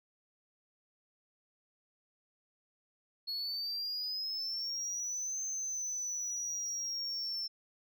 sine exponential two-way sweep, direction up then down, 4328 to 6272 to 5360 Hz, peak -32 dBFS, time 3.27-7.48 s, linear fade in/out 20 ms, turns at 5.42 s, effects tanh soft clip ceiling -34 dBFS

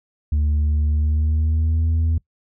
sine tone with pitch glide, 74.9 to 81.21 Hz, D2 to E2, +35 to -25 cents, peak -13 dBFS, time 0.32-2.18 s, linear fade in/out 5 ms, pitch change +140 cents, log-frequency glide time 0.88-1.87 s, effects noise-tail reverb RT60 0.1 s tail -23 dB re dry + tanh soft clip ceiling -15 dBFS

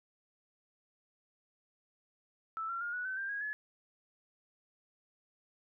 sine tone with pitch steps, 1317 / 1366.6 / 1418.1 / 1471.5 / 1526.9 / 1584.4 / 1644.1 / 1706 Hz, E6 / F6 / F6 / F#6 / G6 / G6 / G#6 / G#6, -2 / -38 / +26 / -10 / -46 / +18 / -18 / +46 cents, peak -35 dBFS, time 2.57-3.53 s, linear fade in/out 0 ms, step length 120 ms, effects none

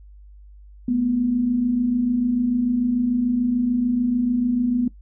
sine tone pair together, 218.8 / 245.6 Hz, A3 / B3, -9 / -9 cents, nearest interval major second, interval 200 cents, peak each -27 / -18 dBFS, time 0.88-4.88 s, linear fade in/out 5 ms, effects noise-tail reverb RT60 0.1 s tail -18 dB re dry + added 50 Hz sine -42 dBFS peak until 5.01 s

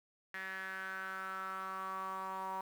sawtooth tone with band-pass filter sweep, 190 Hz, F#3, 46 cents sharp, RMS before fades -42 dBFS, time 0.34-2.61 s, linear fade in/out 2 ms, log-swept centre 1800 to 960 Hz, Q 6.5, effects 10-bit

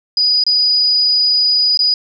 sine tone with dropouts, 4936 Hz, D#8, 15 cents flat, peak -10 dBFS, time 0.17-1.94 s, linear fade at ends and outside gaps 2 ms, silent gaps 0.438-0.465 / 1.774-1.791 s, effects none

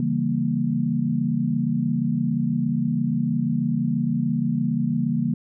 sine chord, C# diminished seventh, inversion none, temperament equal, 138.59 / 164.81 / 196 / 233.1 Hz, C#3 / E3 / G3 / Bb3, 0 / 0 / 0 / 0 cents, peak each -27 / -26 / -28 / -23 dBFS, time 0-5.34 s, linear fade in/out 2 ms, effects none

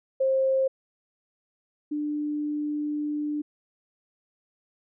sine tone pair in turn, 531 / 297.2 Hz, C5 / D4, +25 / +21 cents, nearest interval minor seventh, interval 1004 cents, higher first, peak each -20 / -26 dBFS, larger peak first, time 0.2-0.68 / 1.91-3.42 s, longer second, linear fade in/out 10 ms, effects none

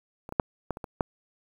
clicks, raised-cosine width 1 ms, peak -26 / -21 / -6 / -15 / -24 / -21 / -10 dBFS, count 7, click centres 0.291 / 0.324 / 0.398 / 0.707 / 0.771 / 0.842 / 1.008 s, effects 8-bit

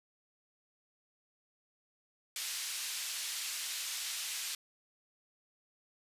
pink band-pass noise, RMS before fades -39 dBFS, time 2.36-4.55 s, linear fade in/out 2 ms, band 3000 to 12000 Hz, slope 12 dB/octave, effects resampled to 32000 Hz

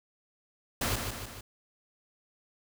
pink noise with echo, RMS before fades -30 dBFS, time 0.81-0.96 s, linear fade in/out 5 ms, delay 150 ms, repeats 3, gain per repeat -5 dB, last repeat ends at 1.41 s, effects none

